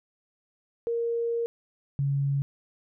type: tone pair in turn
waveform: sine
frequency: 466.5 / 139.66 Hz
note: A#4 / C#3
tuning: +1 / +13 cents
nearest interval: octave + major sixth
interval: 2088 cents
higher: first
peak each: -25 / -23 dBFS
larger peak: second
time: 0.87-1.46 / 1.99-2.42 s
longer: first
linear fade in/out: 0 ms
effects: none